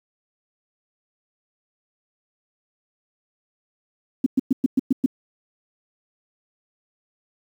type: tone bursts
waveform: sine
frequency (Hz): 261.6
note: C4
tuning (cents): 0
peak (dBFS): -13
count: 7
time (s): 4.24-5.061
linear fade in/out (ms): 5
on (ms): 23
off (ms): 110
effects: 8-bit